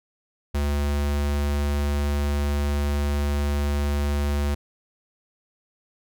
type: tone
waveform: square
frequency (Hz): 72.2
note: D2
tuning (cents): -29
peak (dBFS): -22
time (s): 0.54-4.55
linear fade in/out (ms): 10
effects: none